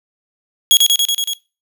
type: tone with echo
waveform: sawtooth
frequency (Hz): 3320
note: G#7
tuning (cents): -1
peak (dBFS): -3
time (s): 0.71-0.77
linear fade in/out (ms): 0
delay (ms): 94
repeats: 6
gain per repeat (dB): -2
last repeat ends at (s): 1.334
effects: noise-tail reverb RT60 0.3 s tail -21 dB re dry